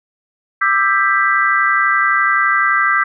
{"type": "chord", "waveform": "sine", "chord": "E minor seventh", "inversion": "third", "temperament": "just", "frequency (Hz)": [1186.7, 1318.5, 1582.2, 1977.8], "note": ["D6", "E6", "G6", "B6"], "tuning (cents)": [18, 0, 16, 2], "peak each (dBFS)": [-17, -18, -16, -17], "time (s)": [0.61, 3.04], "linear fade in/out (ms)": 10, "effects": []}